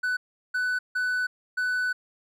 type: tone bursts at uneven times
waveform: triangle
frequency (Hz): 1495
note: F#6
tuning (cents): +17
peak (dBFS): -22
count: 4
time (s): 0.03-0.17 / 0.54-0.79 / 0.95-1.27 / 1.57-1.93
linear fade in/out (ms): 10
effects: none

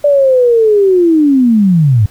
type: linear sweep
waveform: sine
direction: down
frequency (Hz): 587.3 to 97.1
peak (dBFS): -5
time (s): 0.04-2.06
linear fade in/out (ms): 5
effects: pink hiss -43 dBFS RMS until 2.1 s

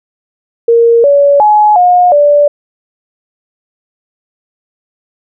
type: tone with pitch steps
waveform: sine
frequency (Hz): 465.4 / 568 / 844 / 717 / 583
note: A#4 / C#5 / G#5 / F5 / D5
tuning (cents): -3 / +42 / +28 / +45 / -13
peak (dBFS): -3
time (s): 0.68-2.48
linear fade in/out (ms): 5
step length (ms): 360
effects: none

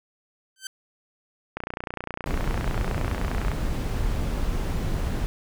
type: tone with exponential growth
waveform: 10% pulse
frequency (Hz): 1546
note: G6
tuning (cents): -24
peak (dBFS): -20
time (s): 0.56-0.67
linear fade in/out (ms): 2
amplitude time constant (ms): 23
type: click train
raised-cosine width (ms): 0.5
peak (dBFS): -15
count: 59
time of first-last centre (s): 1.57-3.516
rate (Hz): 29.8
type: noise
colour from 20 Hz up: brown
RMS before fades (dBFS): -26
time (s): 2.26-5.26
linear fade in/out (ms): 0
effects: none

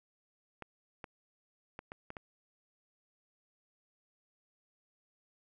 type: clicks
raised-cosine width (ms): 0.5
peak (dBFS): -28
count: 6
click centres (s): 0.623 / 1.042 / 1.791 / 1.919 / 2.104 / 2.168
effects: none

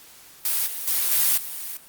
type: noise with level steps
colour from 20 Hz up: blue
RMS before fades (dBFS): -23 / -31 / -22 / -19 / -33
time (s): 0.45-1.77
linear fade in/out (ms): 2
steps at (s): 0.66 / 0.87 / 1.11 / 1.37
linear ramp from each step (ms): 10
effects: white hiss -48 dBFS RMS until 1.88 s + Opus 48 kbps

